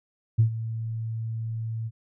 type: tone with ADSR envelope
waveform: sine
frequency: 112.7 Hz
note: A2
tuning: 42 cents sharp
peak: -13 dBFS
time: 0.38-1.91 s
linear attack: 16 ms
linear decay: 99 ms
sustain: -15 dB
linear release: 44 ms
effects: tanh soft clip ceiling -10 dBFS